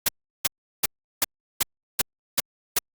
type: noise bursts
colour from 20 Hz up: white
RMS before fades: -20 dBFS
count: 8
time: 0.06-2.788 s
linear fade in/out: 5 ms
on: 26 ms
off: 360 ms
effects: Opus 48 kbps